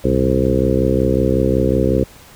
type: harmonic tone with a mistuned harmonic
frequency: 65.41 Hz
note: C2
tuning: in tune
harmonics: 1 / 2 / 3 / 4 / 5 / 6 / 7 / 8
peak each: -21 / -21 / -21 / -21 / -21 / -21 / -21 / -21 dBFS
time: 0.04-2.04 s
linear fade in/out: 5 ms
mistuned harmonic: 2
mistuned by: -98 cents
effects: pink hiss -43 dBFS RMS until 2.35 s